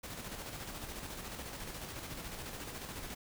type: noise with tremolo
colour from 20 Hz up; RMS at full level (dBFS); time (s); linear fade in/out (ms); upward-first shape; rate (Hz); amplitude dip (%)
pink; -43; 0.03-3.15; 10; square; 14; 35
effects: none